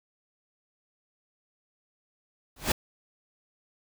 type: noise with exponential growth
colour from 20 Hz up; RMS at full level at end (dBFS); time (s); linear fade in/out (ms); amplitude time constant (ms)
pink; -19; 2.56-2.72; 5; 34
effects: none